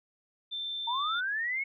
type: tone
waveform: sine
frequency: 3558 Hz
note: A7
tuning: 19 cents sharp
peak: -33 dBFS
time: 0.51-1.21 s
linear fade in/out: 20 ms
type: linear sweep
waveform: sine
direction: up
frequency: 900 to 2217 Hz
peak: -29 dBFS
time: 0.87-1.64 s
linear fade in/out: 10 ms
effects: none